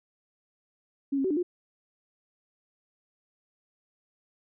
sine tone with pitch steps, 277.4 / 270.5 / 378.1 / 295.6 / 355.1 Hz, C#4 / C#4 / F#4 / D4 / F4, +1 / -42 / +38 / +11 / +29 cents, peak -24 dBFS, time 1.12-1.43 s, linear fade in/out 10 ms, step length 62 ms, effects none

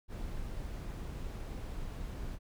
brown noise, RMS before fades -40 dBFS, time 0.08-2.39 s, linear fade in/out 50 ms, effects none

